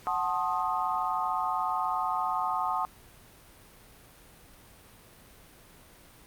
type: chord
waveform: sine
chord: F# diminished seventh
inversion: none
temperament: equal with one note detuned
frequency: 740 / 880 / 1064.2 / 1244.5 Hz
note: F#5 / A5 / C6 / Eb6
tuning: 0 / 0 / +29 / 0 cents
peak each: -32 dBFS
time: 0.07-2.85 s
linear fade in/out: 0 ms
effects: pink hiss -54 dBFS RMS until 6.26 s + Opus 48 kbps